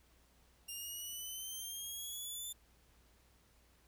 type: exponential sweep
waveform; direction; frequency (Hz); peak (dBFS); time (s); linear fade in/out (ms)
10% pulse; up; 2794 to 3550; -35; 0.68-2.53; 10
effects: added 60 Hz sine -68 dBFS peak until 3.87 s + pink hiss -70 dBFS RMS until 3.87 s